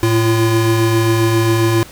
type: tone pair together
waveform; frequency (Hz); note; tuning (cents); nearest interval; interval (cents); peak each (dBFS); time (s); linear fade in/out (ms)
square; 111.52 / 342; A2 / F4; +24 / -36; octave + perfect fifth; 1940; -15; 0.03-1.83; 0
effects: pink hiss -38 dBFS RMS until 1.91 s